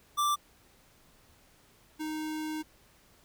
square tone pair in turn, 1174.7 / 310.2 Hz, D6 / D#4, 0 / -5 cents, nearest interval octave + major seventh, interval 2305 cents, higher first, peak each -26 / -34 dBFS, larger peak first, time 0.17-0.36 / 1.99-2.63 s, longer second, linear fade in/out 20 ms, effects pink hiss -62 dBFS RMS until 3.24 s

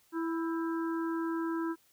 harmonic tone with a mistuned harmonic, 330 Hz, E4, 2 cents sharp, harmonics 1 / 3 / 4 / 5, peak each -31 / -41 / -43 / -45 dBFS, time 0.12-1.76 s, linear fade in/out 50 ms, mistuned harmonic 5, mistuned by -53 cents, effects white hiss -67 dBFS RMS until 1.92 s

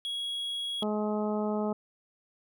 triangle tone, 3322 Hz, G#7, in tune, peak -30 dBFS, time 0.05-0.83 s, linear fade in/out 0 ms
harmonic tone, 211.4 Hz, G#3, 31 cents sharp, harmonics 1 / 2 / 3 / 4 / 5 / 6, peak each -30 / -33 / -35 / -38 / -45 / -43 dBFS, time 0.82-1.73 s, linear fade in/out 5 ms
effects none

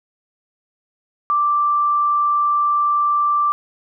sine tone, 1174.7 Hz, D6, in tune, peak -14 dBFS, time 1.3-3.52 s, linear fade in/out 0 ms, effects none

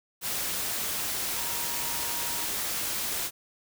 sine tone in noise, 945 Hz, A#5, 23 cents sharp, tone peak -41 dBFS, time 1.34-2.47 s, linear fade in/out 50 ms, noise white, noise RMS -31 dBFS, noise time 0.21-3.31 s, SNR -13 dB, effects none

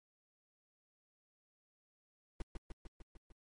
brown noise with echo, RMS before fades -38 dBFS, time 2.4-2.42 s, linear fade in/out 2 ms, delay 150 ms, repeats 6, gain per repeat -3 dB, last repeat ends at 3.32 s, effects MP3 48 kbps

